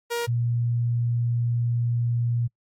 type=tone pair in turn; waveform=sawtooth / sine; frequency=472.2 / 118.87 Hz; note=A#4 / A#2; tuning=+22 / +34 cents; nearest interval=2 octaves; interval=2388 cents; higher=first; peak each=-21 dBFS; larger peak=neither; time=0.1-0.27 / 0.27-2.48 s; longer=second; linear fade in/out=20 ms; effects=noise-tail reverb RT60 0.1 s tail -26 dB re dry + AAC 64 kbps